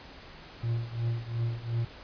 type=tone with tremolo; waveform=triangle; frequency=116.54 Hz; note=A#2; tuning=in tune; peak=-23 dBFS; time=0.63-1.85 s; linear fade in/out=5 ms; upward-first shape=triangle; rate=2.8 Hz; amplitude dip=90%; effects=pink hiss -48 dBFS RMS until 2.03 s + resampled to 11025 Hz